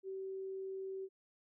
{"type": "tone", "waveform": "sine", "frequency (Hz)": 383.5, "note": "G4", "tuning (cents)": -38, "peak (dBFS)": -40, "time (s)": [0.03, 1.09], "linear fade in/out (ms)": 50, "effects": []}